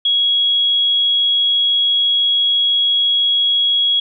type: tone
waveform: sine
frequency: 3322 Hz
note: G#7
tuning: in tune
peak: -12 dBFS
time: 0.05-4 s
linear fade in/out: 5 ms
effects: none